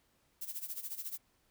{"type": "noise with tremolo", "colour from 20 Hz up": "violet", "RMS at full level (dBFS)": -39, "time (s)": [0.41, 1.18], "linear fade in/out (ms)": 10, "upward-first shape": "sine", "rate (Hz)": 14, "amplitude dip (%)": 80, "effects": ["pink hiss -73 dBFS RMS until 1.5 s"]}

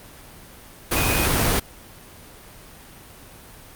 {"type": "tone in noise", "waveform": "sine", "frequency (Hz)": 2489, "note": "D#7", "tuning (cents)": 0, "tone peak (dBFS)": -26, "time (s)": [0.96, 1.27], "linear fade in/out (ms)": 10, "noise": "pink", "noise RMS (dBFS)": -20, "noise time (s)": [0.91, 1.6], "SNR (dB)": -9, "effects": ["pink hiss -44 dBFS RMS until 3.75 s", "Opus 32 kbps"]}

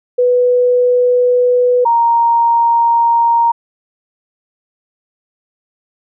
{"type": "tone pair in turn", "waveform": "sine", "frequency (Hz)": [493.9, 932.4], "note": ["B4", "A#5"], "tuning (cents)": [0, 0], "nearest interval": "major seventh", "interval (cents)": 1100, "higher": "second", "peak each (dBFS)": [-8, -8], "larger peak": "neither", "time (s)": [[0.18, 1.85], [1.85, 3.52]], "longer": "neither", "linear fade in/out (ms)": 10, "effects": []}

